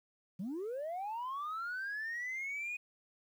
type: linear sweep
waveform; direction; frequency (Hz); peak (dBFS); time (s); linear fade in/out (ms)
sine; up; 166.2 to 2489; -35; 0.39-2.77; 10
effects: tanh soft clip ceiling -35 dBFS + 11-bit